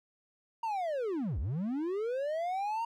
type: linear two-way sweep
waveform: triangle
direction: down then up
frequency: 937 to 55 to 937 Hz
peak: -29 dBFS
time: 0.63-2.85 s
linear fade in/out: 5 ms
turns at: 1.39 s
effects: none